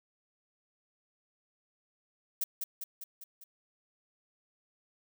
violet noise with echo, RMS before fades -31 dBFS, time 2.41-2.44 s, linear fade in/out 5 ms, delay 200 ms, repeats 5, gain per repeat -4 dB, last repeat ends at 3.44 s, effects none

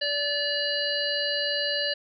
harmonic tone with a mistuned harmonic, 579 Hz, D5, 25 cents flat, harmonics 1 / 3 / 5 / 7 / 8, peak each -31 / -31 / -31 / -31 / -31 dBFS, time 0.01-1.94 s, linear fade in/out 10 ms, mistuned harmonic 7, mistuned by +15 cents, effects none

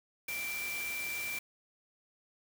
sine tone in noise, 2349 Hz, D7, in tune, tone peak -36 dBFS, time 0.28-1.39 s, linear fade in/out 5 ms, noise white, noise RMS -42 dBFS, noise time 0.28-1.39 s, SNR +3 dB, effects none

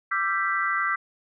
sine chord, E minor seventh, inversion third, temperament equal with one note detuned, 1174.7 / 1347 / 1568 / 1975.5 Hz, D6 / E6 / G6 / B6, 0 / +37 / 0 / 0 cents, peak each -28 dBFS, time 0.11-0.96 s, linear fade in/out 10 ms, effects none

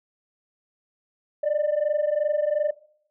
sine tone pair together, 584 / 606.8 Hz, D5 / D#5, -10 / -44 cents, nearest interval minor second, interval 66 cents, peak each -22 dBFS, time 1.43-2.71 s, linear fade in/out 10 ms, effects noise-tail reverb RT60 0.6 s tail -20 dB re dry + tanh soft clip ceiling -17 dBFS

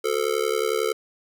square tone with amplitude modulation, 440 Hz, A4, in tune, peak -18 dBFS, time 0.04-0.93 s, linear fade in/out 10 ms, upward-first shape sine, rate 71 Hz, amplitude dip 100%, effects none

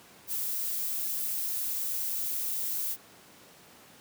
violet noise, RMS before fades -32 dBFS, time 0.27-2.97 s, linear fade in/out 50 ms, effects pink hiss -54 dBFS RMS until 4 s + high-pass 150 Hz 12 dB/octave

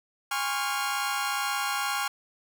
sawtooth chord, Db major seventh, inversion second, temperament equal with one note detuned, 817.3 / 1046.5 / 1108.7 / 1396.9 Hz, Ab5 / C6 / Db6 / F6, -28 / 0 / 0 / 0 cents, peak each -28 / -33 / -29 / -28 dBFS, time 0.31-2.08 s, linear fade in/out 5 ms, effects none

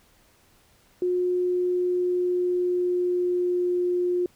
sine tone with pitch glide, 360 to 356.3 Hz, F#4 to F4, -47 to +35 cents, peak -21 dBFS, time 1.02-4.26 s, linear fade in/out 2 ms, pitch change -18 cents, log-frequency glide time 1.38-3.78 s, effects pink hiss -60 dBFS RMS until 4.35 s

